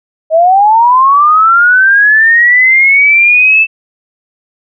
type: linear sweep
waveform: sine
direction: up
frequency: 622.3 to 2652 Hz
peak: -3 dBFS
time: 0.3-3.67 s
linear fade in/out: 50 ms
effects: none